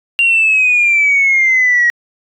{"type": "exponential sweep", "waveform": "sine", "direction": "down", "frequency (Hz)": [2781, 1895], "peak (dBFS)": -7, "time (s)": [0.19, 1.9], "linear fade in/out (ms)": 0, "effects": ["tanh soft clip ceiling -4 dBFS"]}